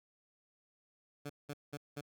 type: tone bursts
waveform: 15% pulse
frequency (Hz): 144.9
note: D3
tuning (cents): -23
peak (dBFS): -34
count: 4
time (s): 1.25-2.012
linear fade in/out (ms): 10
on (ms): 48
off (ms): 190
effects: none